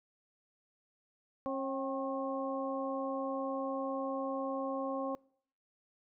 harmonic tone with a mistuned harmonic, 270 Hz, C#4, 45 cents flat, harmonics 1 / 2 / 3 / 4, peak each -38 / -36 / -43 / -41 dBFS, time 1.46-5.15 s, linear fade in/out 0 ms, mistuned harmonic 3, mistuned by -61 cents, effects noise-tail reverb RT60 0.6 s tail -25 dB re dry

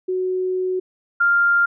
sine tone pair in turn, 370 / 1396.9 Hz, F#4 / F6, 0 / 0 cents, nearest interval octave + major seventh, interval 2300 cents, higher second, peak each -19 / -13 dBFS, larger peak second, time 0.08-0.8 / 1.2-1.66 s, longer first, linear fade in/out 10 ms, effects none

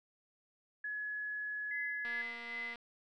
sine tone, 1694 Hz, G#6, 34 cents sharp, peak -37 dBFS, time 0.84-2.22 s, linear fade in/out 5 ms
sine tone with tremolo, 2032 Hz, B6, 49 cents sharp, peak -38 dBFS, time 1.71-2.74 s, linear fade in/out 2 ms, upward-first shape sine, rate 2.5 Hz, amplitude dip 60%
click train, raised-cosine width 0.3 ms, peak -34 dBFS, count 168, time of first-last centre 2.05-2.758 s, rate 236 Hz
effects none

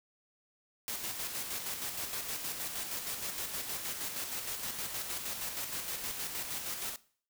white noise with tremolo, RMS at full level -37 dBFS, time 0.88-6.96 s, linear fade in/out 0 ms, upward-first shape square, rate 6.4 Hz, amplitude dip 40%, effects noise-tail reverb RT60 0.5 s tail -19 dB re dry

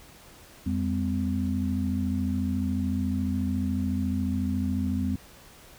sine tone cluster, 86.7 / 201.1 / 255.1 Hz, F2 / G3 / C4, -12 / +44 / -44 cents, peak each -29 dBFS, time 0.66-5.16 s, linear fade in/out 5 ms, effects pink hiss -51 dBFS RMS until 5.78 s

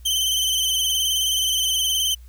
sawtooth tone with vibrato, 3085 Hz, G7, 28 cents flat, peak -16 dBFS, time 0.05-2.15 s, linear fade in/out 10 ms, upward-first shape sine, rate 19 Hz, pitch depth 47 cents each way, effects added 60 Hz sine -40 dBFS peak until 2.28 s + white hiss -59 dBFS RMS until 2.28 s

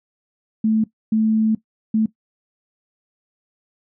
sine tone bursts at uneven times, 219.2 Hz, A3, 6 cents flat, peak -14 dBFS, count 3, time 0.64-0.84 / 1.12-1.55 / 1.94-2.06 s, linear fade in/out 5 ms, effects noise-tail reverb RT60 0.1 s tail -17 dB re dry

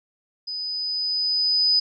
sine tone with level ramp, 4993 Hz, D#8, 5 cents sharp, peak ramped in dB -28 to -15 dBFS, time 0.47-1.8 s, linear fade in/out 10 ms, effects none

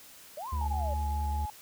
sine linear two-way sweep, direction up then down, 554 to 1082 to 554 Hz, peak -36 dBFS, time 0.37-0.94 s, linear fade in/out 5 ms, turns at 0.49 s
triangle tone with vibrato, 72.8 Hz, D2, 15 cents flat, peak -27 dBFS, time 0.52-1.46 s, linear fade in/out 10 ms, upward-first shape sine, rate 4.8 Hz, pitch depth 23 cents each way
sine tone, 845 Hz, G#5, 30 cents sharp, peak -35 dBFS, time 0.61-1.5 s, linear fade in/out 2 ms
effects white hiss -52 dBFS RMS until 1.61 s

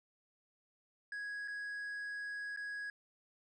triangle tone with dropouts, 1661.2 Hz, G#6, in tune, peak -38 dBFS, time 1.12-2.9 s, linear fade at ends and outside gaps 2 ms, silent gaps 1.477-1.481 / 2.563-2.572 s, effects resampled to 22050 Hz

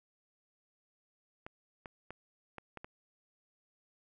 clicks, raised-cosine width 0.5 ms, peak -29 dBFS, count 6, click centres 1.465 / 1.858 / 2.106 / 2.583 / 2.773 / 2.845 s, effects none

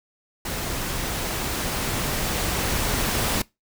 pink noise with level ramp, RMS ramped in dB -29 to -23 dBFS, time 0.45-3.42 s, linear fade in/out 5 ms, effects noise-tail reverb RT60 0.2 s tail -22 dB re dry

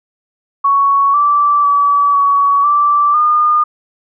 sine tone with pitch steps, 1114 / 1164 / 1146 / 1128 / 1168 / 1216 Hz, C#6 / D6 / D6 / C#6 / D6 / D#6, +8 / -16 / -43 / +30 / -10 / -40 cents, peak -8 dBFS, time 0.64-3.64 s, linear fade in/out 10 ms, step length 500 ms, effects none

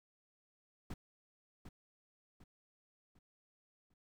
brown noise with echo, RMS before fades -43 dBFS, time 0.9-0.94 s, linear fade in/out 5 ms, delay 750 ms, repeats 4, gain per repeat -8 dB, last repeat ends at 3.94 s, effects none

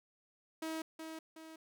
sawtooth tone with echo, 320 Hz, D#4, 49 cents sharp, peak -34 dBFS, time 0.62-0.82 s, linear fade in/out 5 ms, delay 370 ms, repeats 2, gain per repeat -6 dB, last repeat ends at 1.56 s, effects none

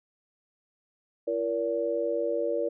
sine tone cluster, 338 / 472.6 / 573 Hz, E4 / A#4 / D5, +43 / +24 / -43 cents, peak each -33 / -29 / -29 dBFS, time 1.27-2.69 s, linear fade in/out 10 ms, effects none

